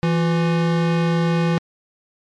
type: tone pair together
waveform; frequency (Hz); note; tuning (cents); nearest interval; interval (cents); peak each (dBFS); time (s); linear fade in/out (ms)
square; 166.65 / 356.8; E3 / F4; +19 / +37; octave + minor second; 1318; -17 / -27; 0.03-1.58; 0
effects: low-pass 4000 Hz 12 dB/octave + MP3 64 kbps